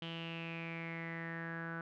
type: tone with low-pass filter sweep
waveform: sawtooth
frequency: 165.9 Hz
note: E3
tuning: 11 cents sharp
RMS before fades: -43 dBFS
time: 0.02-1.81 s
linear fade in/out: 2 ms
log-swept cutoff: 3100 to 1500 Hz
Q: 8.3
effects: none